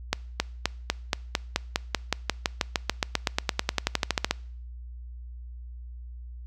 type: accelerating click train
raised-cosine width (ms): 0.2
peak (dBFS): -5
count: 30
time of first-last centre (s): 0.13-4.31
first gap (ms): 270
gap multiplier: 0.95
effects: noise-tail reverb RT60 0.6 s tail -24 dB re dry + added 60 Hz sine -38 dBFS peak until 6.46 s